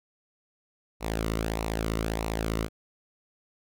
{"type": "tone with flanger", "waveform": "sawtooth", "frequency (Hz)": 55, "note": "A1", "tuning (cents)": 0, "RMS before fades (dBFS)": -30, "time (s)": [1, 2.69], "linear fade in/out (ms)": 50, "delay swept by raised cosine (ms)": [0.61, 1.24], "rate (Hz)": 1.6, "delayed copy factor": -0.6, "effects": []}